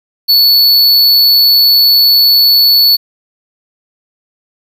square tone, 4435 Hz, C#8, in tune, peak -5 dBFS, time 0.28-2.97 s, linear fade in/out 20 ms, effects 7-bit

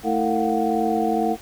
sine tone cluster, 220.7 / 325 / 453.4 / 708 / 750 Hz, A3 / E4 / A#4 / F5 / F#5, +5 / -24 / -48 / +23 / +23 cents, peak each -25 dBFS, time 0.03-1.37 s, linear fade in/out 50 ms, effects pink hiss -44 dBFS RMS until 1.41 s

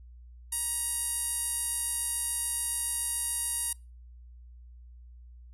sawtooth tone with band-pass filter, 947 Hz, A#5, 27 cents sharp, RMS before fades -32 dBFS, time 0.52-3.73 s, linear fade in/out 5 ms, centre 10000 Hz, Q 8.1, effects noise-tail reverb RT60 0.3 s tail -25 dB re dry + added 60 Hz sine -47 dBFS peak until 5.53 s

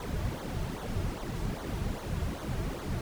brown noise with flanger, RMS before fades -34 dBFS, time 0-3.01 s, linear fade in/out 2 ms, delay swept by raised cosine 0.38 to 3.98 ms, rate 2.5 Hz, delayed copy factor -0.8, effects none

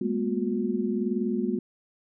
sine tone cluster, 202.7 / 221.6 / 243.2 / 361.2 Hz, G#3 / A3 / B3 / F#4, -42 / +13 / -26 / -42 cents, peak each -30 dBFS, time 0.01-1.59 s, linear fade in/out 5 ms, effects none

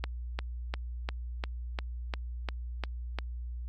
click train, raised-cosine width 0.3 ms, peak -17 dBFS, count 10, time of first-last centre 0.04-3.187 s, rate 2.86 Hz, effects added 60 Hz sine -35 dBFS peak until 3.68 s + MP3 48 kbps

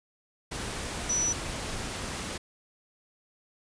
sine tone in noise, 5920 Hz, F#8, in tune, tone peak -25 dBFS, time 1.09-1.33 s, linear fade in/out 10 ms, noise pink, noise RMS -35 dBFS, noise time 0.51-2.38 s, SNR +7 dB, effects resampled to 22050 Hz

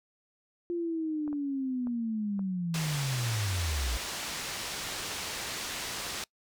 sine linear sweep, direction down, 349.2 to 54.3 Hz, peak -29 dBFS, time 0.7-3.97 s, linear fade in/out 0 ms
clicks, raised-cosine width 1 ms, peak -32 dBFS, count 5, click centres 1.278 / 1.329 / 1.871 / 2.393 / 3.031 s
white low-pass noise, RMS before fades -37 dBFS, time 2.74-6.24 s, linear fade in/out 2 ms, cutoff 6300 Hz, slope 12 dB/octave
effects noise-tail reverb RT60 0.1 s tail -24 dB re dry

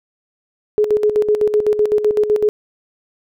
sine tone with tremolo, 421.7 Hz, G#4, 26 cents sharp, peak -10 dBFS, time 0.78-2.49 s, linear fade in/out 0 ms, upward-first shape square, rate 7.9 Hz, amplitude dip 65%, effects none

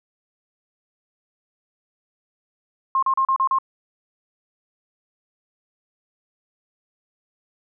sine tone bursts, 1066 Hz, C6, 32 cents sharp, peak -16 dBFS, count 6, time 2.95-3.586 s, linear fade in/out 2 ms, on 76 ms, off 36 ms, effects none

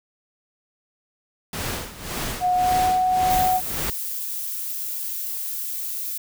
pink noise with tremolo, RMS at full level -27 dBFS, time 1.53-3.9 s, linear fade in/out 2 ms, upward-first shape sine, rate 1.8 Hz, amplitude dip 80%
sine tone with pitch glide, 726 to 739.5 Hz, F#5 to F#5, -33 to -1 cents, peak -17 dBFS, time 2.4-3.61 s, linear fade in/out 50 ms, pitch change +32 cents, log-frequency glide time 2.52-2.85 s
violet noise, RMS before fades -29 dBFS, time 3.3-6.18 s, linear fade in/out 5 ms
effects none

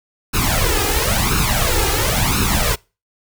pink noise with flanger, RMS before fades -17 dBFS, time 0.33-2.76 s, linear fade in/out 20 ms, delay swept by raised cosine 0.75 to 2.45 ms, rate 0.97 Hz, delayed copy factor +0.8, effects noise-tail reverb RT60 0.3 s tail -25 dB re dry

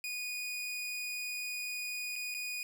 sawtooth tone with dropouts, 2467 Hz, D#7, 15 cents flat, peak -33 dBFS, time 0.04-2.63 s, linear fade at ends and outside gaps 1 ms, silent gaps 2.157-2.161 / 2.342-2.347 s, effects none

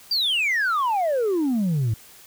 sine exponential sweep, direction down, 4812 to 103.83 Hz, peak -17 dBFS, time 0.11-1.94 s, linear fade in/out 5 ms, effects tanh soft clip ceiling -18 dBFS + white hiss -48 dBFS RMS until 2.26 s

